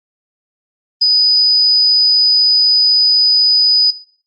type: tone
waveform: sine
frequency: 4978 Hz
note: D#8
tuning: in tune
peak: -7 dBFS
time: 1.01-3.91 s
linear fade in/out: 10 ms
effects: noise-tail reverb RT60 0.5 s tail -18 dB re dry + Opus 24 kbps